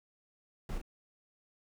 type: noise with echo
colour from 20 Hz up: brown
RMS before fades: -38 dBFS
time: 0.69-0.78 s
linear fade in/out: 2 ms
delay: 35 ms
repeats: 1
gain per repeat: -4 dB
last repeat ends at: 0.815 s
effects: none